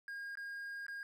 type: tone with dropouts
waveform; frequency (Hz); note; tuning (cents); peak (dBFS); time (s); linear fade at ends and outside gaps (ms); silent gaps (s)
triangle; 1623; G#6; -40; -40; 0.08-1.03; 1; 0.354-0.372 / 0.866-0.882
effects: none